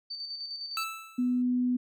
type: tone with tremolo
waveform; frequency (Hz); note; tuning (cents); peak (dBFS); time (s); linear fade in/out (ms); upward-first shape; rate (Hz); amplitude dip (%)
sine; 4575; D8; -46; -34; 0.1-0.84; 10; square; 9.8; 40
type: tone with exponential decay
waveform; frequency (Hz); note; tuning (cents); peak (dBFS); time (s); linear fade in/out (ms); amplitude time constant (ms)
25% pulse; 1318.5; E6; 0; -24; 0.77-1.42; 1; 140
type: tone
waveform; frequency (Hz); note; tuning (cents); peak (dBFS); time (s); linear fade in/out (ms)
sine; 248.4; B3; +10; -24; 1.18-1.77; 10
effects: none